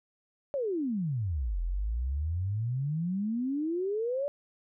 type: exponential two-way sweep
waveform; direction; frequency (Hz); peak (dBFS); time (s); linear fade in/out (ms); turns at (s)
sine; down then up; 585 to 41.2 to 585; -28; 0.54-4.28; 0; 1.61
effects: none